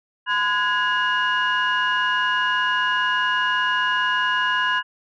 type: tone cluster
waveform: sine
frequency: 1015 / 1452 / 1661 / 2858 Hz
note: B5 / F#6 / G#6 / F7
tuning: +47 / -33 / 0 / +39 cents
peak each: -22 / -26 / -21 / -26 dBFS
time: 0.26-4.83 s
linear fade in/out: 50 ms
effects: tanh soft clip ceiling -11 dBFS